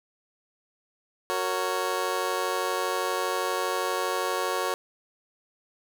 20% pulse chord, F# major, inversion none, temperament just, 370 / 462.5 / 555 Hz, F#4 / A#4 / C#5, 0 / -14 / +2 cents, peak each -26 dBFS, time 1.3-4.74 s, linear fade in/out 0 ms, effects none

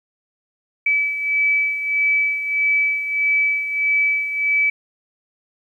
sine beating tone pair, 2298 / 2299.6 Hz, D7 / D7, -38 / -37 cents, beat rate 1.6 Hz, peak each -17 / -24 dBFS, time 0.86-4.7 s, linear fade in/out 5 ms, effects 9-bit

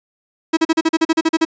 45% pulse tone bursts, 323.5 Hz, E4, 32 cents flat, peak -11 dBFS, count 12, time 0.53-1.451 s, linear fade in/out 10 ms, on 41 ms, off 39 ms, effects resampled to 16000 Hz + 8-bit

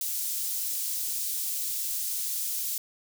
white high-pass noise, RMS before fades -31 dBFS, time 0.01-2.78 s, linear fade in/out 2 ms, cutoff 5600 Hz, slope 12 dB/octave, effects none

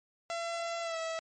sawtooth tone with pitch glide, 676 to 652.2 Hz, E5 to E5, +43 to -19 cents, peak -30 dBFS, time 0.3-1.19 s, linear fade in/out 0 ms, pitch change -62 cents, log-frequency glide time 0.82-0.97 s, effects MP3 32 kbps

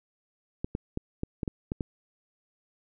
clicks, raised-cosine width 3 ms, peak -17 dBFS, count 8, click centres 0.645 / 0.751 / 0.974 / 1.234 / 1.432 / 1.478 / 1.719 / 1.808 s, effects none

